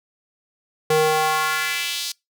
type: tone with high-pass filter sweep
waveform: square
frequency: 155.56 Hz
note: D#3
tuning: in tune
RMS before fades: -21 dBFS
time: 0.9-2.12 s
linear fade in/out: 5 ms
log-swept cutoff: 370 to 4700 Hz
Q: 1.9
effects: noise-tail reverb RT60 0.2 s tail -25 dB re dry